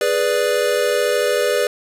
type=chord; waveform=square; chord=G# diminished; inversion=none; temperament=equal; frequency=415.3 / 493.9 / 587.3 Hz; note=G#4 / B4 / D5; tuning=0 / 0 / 0 cents; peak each=-22 / -20 / -21 dBFS; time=0.01-1.67 s; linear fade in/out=2 ms; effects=resampled to 32000 Hz + 7-bit